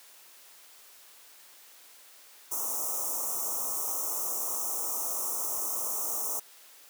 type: band-stop noise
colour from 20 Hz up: white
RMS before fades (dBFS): -32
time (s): 2.51-6.4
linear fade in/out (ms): 10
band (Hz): 1300 to 5600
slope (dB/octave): 96
effects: white hiss -54 dBFS RMS until 6.89 s + high-pass 400 Hz 12 dB/octave